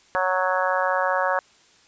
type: harmonic tone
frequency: 185 Hz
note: F#3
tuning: in tune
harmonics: 3 / 4 / 5 / 6 / 7 / 8 / 9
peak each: -25 / -28 / -27 / -27 / -30 / -30 / -28 dBFS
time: 0.15-1.39 s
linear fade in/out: 0 ms
effects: white hiss -56 dBFS RMS until 1.87 s + resampled to 16000 Hz